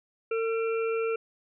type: harmonic tone with a mistuned harmonic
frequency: 452.3 Hz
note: A4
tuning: 48 cents sharp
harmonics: 1 / 3 / 5 / 6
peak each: -26 / -36 / -40 / -42 dBFS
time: 0.31-1.16 s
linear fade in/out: 5 ms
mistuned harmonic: 5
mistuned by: +80 cents
effects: none